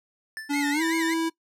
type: tone with exponential decay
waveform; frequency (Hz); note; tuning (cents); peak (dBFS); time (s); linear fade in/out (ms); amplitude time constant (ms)
square; 1760; A6; 0; -31; 0.37-0.66; 0; 63
type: tone with pitch glide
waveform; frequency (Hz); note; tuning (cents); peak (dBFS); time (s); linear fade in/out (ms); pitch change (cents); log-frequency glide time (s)
square; 286.8 to 327.5; D4 to E4; -41 to -11; -24; 0.49-1.3; 20; +230; 0.73-0.82
type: tone with vibrato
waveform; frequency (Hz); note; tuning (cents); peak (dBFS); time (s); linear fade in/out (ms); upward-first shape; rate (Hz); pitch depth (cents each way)
40% pulse; 1969; B6; -6; -28; 0.53-1.14; 5; sine; 5.2; 170
effects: noise-tail reverb RT60 0.1 s tail -21 dB re dry + low-pass 12000 Hz 12 dB/octave